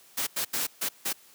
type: noise bursts at uneven times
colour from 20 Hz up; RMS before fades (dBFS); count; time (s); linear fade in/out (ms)
white; -29; 5; 0.17-0.27 / 0.36-0.45 / 0.53-0.67 / 0.81-0.89 / 1.05-1.13; 10
effects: white hiss -56 dBFS RMS until 1.34 s + high-pass 150 Hz 12 dB/octave